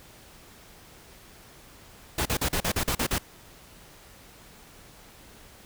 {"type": "noise bursts", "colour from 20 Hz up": "pink", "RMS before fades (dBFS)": -26, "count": 9, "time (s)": [2.18, 3.183], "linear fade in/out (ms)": 5, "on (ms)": 75, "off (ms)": 41, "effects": ["pink hiss -51 dBFS RMS until 5.65 s"]}